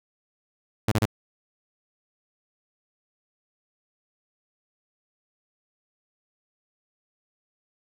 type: tone bursts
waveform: sawtooth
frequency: 108.3 Hz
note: A2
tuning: 27 cents flat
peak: -15 dBFS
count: 3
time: 0.88-1.055 s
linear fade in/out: 5 ms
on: 37 ms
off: 32 ms
effects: none